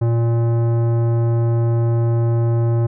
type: tone with tanh clipping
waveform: sine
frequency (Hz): 116.54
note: A#2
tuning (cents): 0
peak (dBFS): -16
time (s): 0.01-2.87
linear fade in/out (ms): 10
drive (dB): 15
effects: none